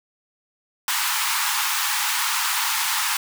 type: high-pass noise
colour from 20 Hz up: pink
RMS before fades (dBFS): -23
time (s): 0.88-3.17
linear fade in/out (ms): 2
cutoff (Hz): 830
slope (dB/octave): 96
effects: none